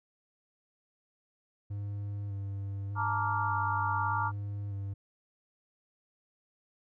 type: tone with vibrato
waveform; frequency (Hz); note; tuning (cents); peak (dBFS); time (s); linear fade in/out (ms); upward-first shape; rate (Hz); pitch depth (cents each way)
triangle; 100.3; G2; +40; -32; 1.7-4.94; 10; square; 0.83; 22
type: chord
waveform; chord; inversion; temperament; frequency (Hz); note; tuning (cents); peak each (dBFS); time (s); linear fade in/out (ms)
sine; Bb major seventh; third; just; 874.1 / 932.3 / 1165.4 / 1398.5; A5 / Bb5 / D6 / F6; -12 / 0 / -14 / +2; -35 / -33 / -34 / -35; 2.95-4.32; 50
effects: none